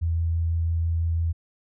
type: tone with vibrato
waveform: sine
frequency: 83 Hz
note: E2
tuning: 12 cents sharp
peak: -21 dBFS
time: 0.01-1.33 s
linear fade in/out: 20 ms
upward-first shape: triangle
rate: 6 Hz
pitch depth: 10 cents each way
effects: none